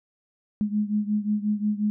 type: beating tone pair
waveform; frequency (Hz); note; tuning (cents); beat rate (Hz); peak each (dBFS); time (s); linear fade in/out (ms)
sine; 208 / 213.6; G#3 / G#3; +3 / +49; 5.6; -24 / -27; 0.61-1.9; 0
effects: none